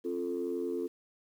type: chord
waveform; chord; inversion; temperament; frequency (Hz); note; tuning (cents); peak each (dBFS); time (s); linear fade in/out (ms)
sine; F major; second; equal with one note detuned; 267.4 / 349.2 / 440; C4 / F4 / A4; +38 / 0 / 0; -37 / -34 / -35; 0.04-0.88; 20
effects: tanh soft clip ceiling -24 dBFS + 10-bit